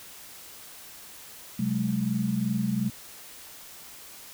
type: tone cluster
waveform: sine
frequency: 130.2 / 189.9 / 212.6 Hz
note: C3 / F#3 / G#3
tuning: -8 / +45 / +41 cents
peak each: -31 / -29 / -27 dBFS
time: 1.59-2.9 s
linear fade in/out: 5 ms
effects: white hiss -46 dBFS RMS until 4.33 s